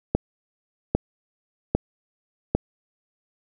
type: click train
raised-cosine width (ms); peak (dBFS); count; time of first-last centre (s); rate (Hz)
2; -5; 4; 0.15-2.55; 1.25
effects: none